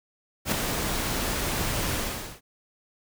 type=noise with ADSR envelope; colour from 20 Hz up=pink; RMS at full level=-23 dBFS; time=0.45-2.41 s; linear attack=71 ms; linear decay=3 ms; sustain=-5 dB; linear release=460 ms; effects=none